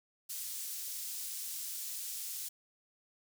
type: high-pass noise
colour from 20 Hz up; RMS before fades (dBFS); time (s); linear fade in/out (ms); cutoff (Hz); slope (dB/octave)
pink; -41; 0.29-2.49; 10; 6600; 12
effects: none